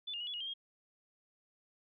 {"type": "tone with pitch steps", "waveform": "sine", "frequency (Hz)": [3492, 2828, 2916, 3397, 2880, 3173, 3250], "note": ["A7", "F7", "F#7", "G#7", "F#7", "G7", "G#7"], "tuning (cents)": [-14, 21, -26, 38, -47, 20, -38], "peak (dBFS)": -38, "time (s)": [0.07, 0.539], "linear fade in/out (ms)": 10, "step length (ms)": 67, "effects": []}